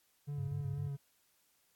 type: tone with vibrato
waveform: triangle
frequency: 142.2 Hz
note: C#3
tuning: 45 cents sharp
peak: -35 dBFS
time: 0.27-0.97 s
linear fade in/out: 20 ms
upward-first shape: sine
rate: 4.1 Hz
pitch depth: 34 cents each way
type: tone bursts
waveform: sine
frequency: 102.9 Hz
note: G#2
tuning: 16 cents flat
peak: -38 dBFS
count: 4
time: 0.38-0.876 s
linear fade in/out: 5 ms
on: 100 ms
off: 32 ms
effects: white hiss -73 dBFS RMS until 1.75 s + AAC 64 kbps